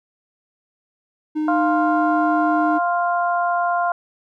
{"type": "tone", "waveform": "triangle", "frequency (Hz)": 307, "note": "D#4", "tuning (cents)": -23, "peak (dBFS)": -17, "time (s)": [1.35, 2.79], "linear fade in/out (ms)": 20}
{"type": "harmonic tone", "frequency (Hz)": 349.2, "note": "F4", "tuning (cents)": 0, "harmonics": [2, 3, 4], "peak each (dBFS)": [-19, -23, -25], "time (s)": [1.48, 3.92], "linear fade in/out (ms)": 2}
{"effects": []}